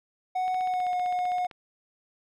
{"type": "tone with pitch glide", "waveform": "triangle", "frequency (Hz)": [740, 723.9], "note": ["F#5", "F#5"], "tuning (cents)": [0, -38], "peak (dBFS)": -23, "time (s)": [0.35, 1.47], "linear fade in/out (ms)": 10, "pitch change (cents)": -38, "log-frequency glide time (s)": [0.62, 0.92]}
{"type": "click train", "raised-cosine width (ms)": 0.3, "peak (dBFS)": -29, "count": 17, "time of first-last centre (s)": [0.48, 1.512], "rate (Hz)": 15.5}
{"effects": []}